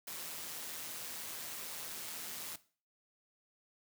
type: noise with amplitude modulation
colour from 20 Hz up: white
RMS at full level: -42 dBFS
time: 0.07-2.56 s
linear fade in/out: 5 ms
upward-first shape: sine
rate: 161 Hz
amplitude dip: 45%
effects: noise-tail reverb RT60 0.4 s tail -17 dB re dry + high-pass 100 Hz 12 dB/octave